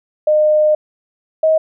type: tone pair in turn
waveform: sine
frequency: 610 / 633.3 Hz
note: D#5 / D#5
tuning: -34 / +30 cents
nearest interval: minor second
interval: 64 cents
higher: second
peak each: -9 dBFS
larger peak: neither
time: 0.27-0.75 / 1.43-1.58 s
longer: first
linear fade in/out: 5 ms
effects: none